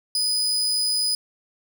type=tone; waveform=35% pulse; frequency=4978 Hz; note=D#8; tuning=in tune; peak=-19 dBFS; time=0.15-1.15 s; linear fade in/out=2 ms; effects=none